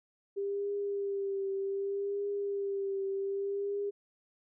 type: tone with vibrato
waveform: sine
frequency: 397.2 Hz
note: G4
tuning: 23 cents sharp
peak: -31 dBFS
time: 0.36-3.91 s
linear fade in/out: 20 ms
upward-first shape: triangle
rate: 0.65 Hz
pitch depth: 36 cents each way
effects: none